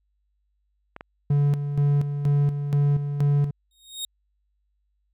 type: clicks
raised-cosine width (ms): 0.5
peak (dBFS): -22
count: 2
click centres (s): 0.964 / 1.009
type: tone with tremolo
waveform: triangle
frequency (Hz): 143.7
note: D3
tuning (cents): -37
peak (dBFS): -15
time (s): 1.3-3.51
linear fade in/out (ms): 5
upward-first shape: square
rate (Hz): 2.1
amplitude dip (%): 60
type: tone with exponential growth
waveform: sawtooth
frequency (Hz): 3729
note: A#7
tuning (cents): 0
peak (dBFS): -23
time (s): 3.71-4.05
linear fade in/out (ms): 2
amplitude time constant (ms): 72
effects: added 50 Hz sine -68 dBFS peak until 5.13 s